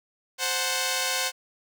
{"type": "chord", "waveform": "5% pulse", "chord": "F# diminished", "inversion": "second", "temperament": "equal with one note detuned", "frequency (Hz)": [523.3, 740, 884.6], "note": ["C5", "F#5", "A5"], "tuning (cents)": [0, 0, 9], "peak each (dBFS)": [-16, -17, -22], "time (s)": [0.38, 1.32], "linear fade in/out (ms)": 50, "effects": []}